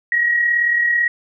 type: tone pair together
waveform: sine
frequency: 1864.7 / 1902.8 Hz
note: A#6 / A#6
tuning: 0 / +35 cents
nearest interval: unison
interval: 35 cents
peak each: -25 / -14 dBFS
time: 0.12-1.08 s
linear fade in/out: 2 ms
effects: none